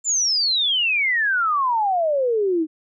sine exponential sweep, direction down, 7300 to 304.4 Hz, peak -17 dBFS, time 0.04-2.67 s, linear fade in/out 50 ms, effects none

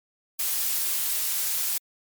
blue noise, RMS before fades -26 dBFS, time 0.39-1.78 s, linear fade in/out 5 ms, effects MP3 96 kbps

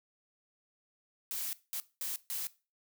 blue noise bursts at uneven times, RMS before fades -37 dBFS, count 4, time 1.31-1.53 / 1.73-1.8 / 2.01-2.16 / 2.3-2.47 s, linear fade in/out 0 ms, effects noise-tail reverb RT60 0.3 s tail -18 dB re dry

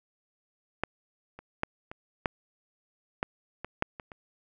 clicks, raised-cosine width 0.5 ms, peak -12 / -29 / -12 / -25 / -11 / -13 / -21 / -10 / -25 / -29 dBFS, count 10, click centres 0.836 / 1.39 / 1.634 / 1.915 / 2.258 / 3.229 / 3.646 / 3.824 / 3.998 / 4.118 s, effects none

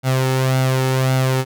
sawtooth tone with flanger, 130.81 Hz, C3, in tune, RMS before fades -17 dBFS, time 0.03-1.45 s, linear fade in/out 50 ms, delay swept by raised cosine 1.4 to 2.31 ms, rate 1.8 Hz, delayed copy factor +0.55, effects none

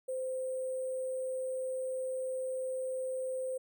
sine tone with sample-and-hold, 517 Hz, C5, 21 cents flat, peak -33 dBFS, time 0.08-3.58 s, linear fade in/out 10 ms, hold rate 8820 Hz, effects none

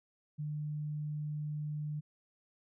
sine tone, 150 Hz, D3, 37 cents sharp, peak -35 dBFS, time 0.38-2.01 s, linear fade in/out 20 ms, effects none

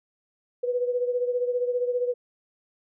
sine beating tone pair, 489.8 / 504.8 Hz, B4 / B4, -14 / +38 cents, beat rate 15 Hz, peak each -24 / -30 dBFS, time 0.63-2.14 s, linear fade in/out 10 ms, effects none

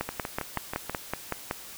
two click trains, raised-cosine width 0.5 ms, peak -16 / -13 dBFS, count 6 / 9, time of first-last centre 0.09-0.896 / 0.01-1.511 s, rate 6.2 / 5.33 Hz, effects white hiss -44 dBFS RMS until 1.77 s

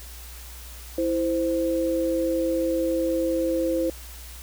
sine tone pair together, 329.6 / 520 Hz, E4 / C5, 0 / -11 cents, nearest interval minor sixth, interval 789 cents, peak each -24 dBFS, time 0.98-3.9 s, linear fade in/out 2 ms, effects added 60 Hz sine -40 dBFS peak until 4.42 s + white hiss -44 dBFS RMS until 4.42 s

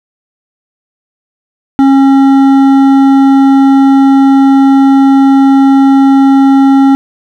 triangle tone with hard clipping, 272.1 Hz, C#4, 32 cents flat, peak -4 dBFS, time 1.79-6.95 s, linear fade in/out 0 ms, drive 13 dB, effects none

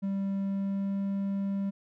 triangle tone with pitch glide, 196 to 197.25 Hz, G3 to G3, 0 to +11 cents, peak -26 dBFS, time 0.02-1.71 s, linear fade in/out 20 ms, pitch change +11 cents, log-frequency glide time 0.43-0.99 s, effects none

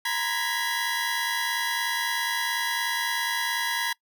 25% pulse tone cluster, 939 / 1016 / 1660 / 1982 Hz, A#5 / B5 / G#6 / B6, +12 / +49 / -1 / +6 cents, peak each -27 / -32 / -26 / -27 dBFS, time 0.05-3.93 s, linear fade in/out 5 ms, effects noise-tail reverb RT60 0.1 s tail -24 dB re dry

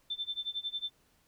sine tone with tremolo, 3548 Hz, A7, 14 cents sharp, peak -31 dBFS, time 0.1-0.9 s, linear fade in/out 5 ms, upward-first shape sine, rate 11 Hz, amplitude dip 95%, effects pink hiss -69 dBFS RMS until 1.27 s

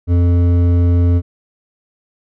sine tone with hard clipping, 87.31 Hz, F2, in tune, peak -11 dBFS, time 0.07-1.22 s, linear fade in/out 50 ms, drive 10 dB, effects none

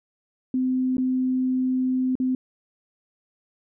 sine tone with dropouts, 256.9 Hz, C4, 32 cents flat, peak -20 dBFS, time 0.54-2.35 s, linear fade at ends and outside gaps 2 ms, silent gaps 0.969-0.981 / 2.154-2.2 s, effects none

